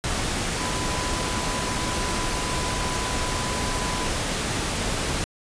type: tone in noise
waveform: sine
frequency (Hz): 1000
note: B5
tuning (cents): +21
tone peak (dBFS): -33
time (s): 0.6-4.07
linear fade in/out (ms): 0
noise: pink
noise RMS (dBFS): -26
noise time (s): 0.04-5.24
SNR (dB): -10
effects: resampled to 22050 Hz